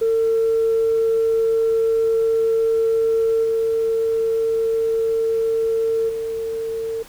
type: tone with level steps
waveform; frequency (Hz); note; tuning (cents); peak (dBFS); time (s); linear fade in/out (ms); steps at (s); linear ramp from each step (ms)
sine; 451.4; A4; +44; -14 / -16 / -22; 0.01-7.03; 10; 3.43 / 6.08; 20
effects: tanh soft clip ceiling -11 dBFS + pink hiss -44 dBFS RMS until 7.08 s